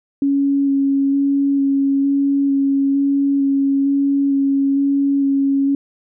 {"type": "tone with vibrato", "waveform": "sine", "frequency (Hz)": 277.2, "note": "C#4", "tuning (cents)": 0, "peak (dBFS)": -13, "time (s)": [0.22, 5.75], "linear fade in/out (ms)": 2, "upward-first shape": "square", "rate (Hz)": 1.1, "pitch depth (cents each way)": 10, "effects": []}